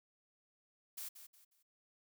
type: noise with echo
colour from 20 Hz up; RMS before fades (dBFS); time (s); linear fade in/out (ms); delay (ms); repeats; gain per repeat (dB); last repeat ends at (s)
blue; -45; 0.97-1.09; 10; 180; 3; -10; 1.63
effects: none